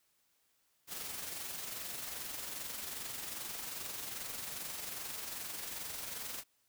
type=noise with amplitude modulation; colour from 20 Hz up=white; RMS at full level=-41 dBFS; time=0.87-6.44 s; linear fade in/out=50 ms; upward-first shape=sine; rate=22.5 Hz; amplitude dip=40%; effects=white hiss -75 dBFS RMS until 6.68 s